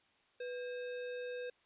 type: tone with sample-and-hold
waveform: sine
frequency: 493.9 Hz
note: B4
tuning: in tune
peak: -39 dBFS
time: 0.4-1.5 s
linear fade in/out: 5 ms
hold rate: 2100 Hz
effects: white hiss -71 dBFS RMS until 1.65 s + resampled to 8000 Hz